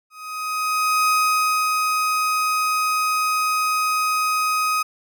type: tone with ADSR envelope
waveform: 35% pulse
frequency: 1256 Hz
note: D#6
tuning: 16 cents sharp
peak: -14 dBFS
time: 0.1-4.83 s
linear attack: 980 ms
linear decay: 600 ms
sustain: -3 dB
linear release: 11 ms
effects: none